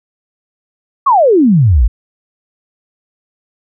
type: exponential sweep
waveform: sine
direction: down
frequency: 1174.7 to 48 Hz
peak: -5 dBFS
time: 1.06-1.88 s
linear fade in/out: 10 ms
effects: none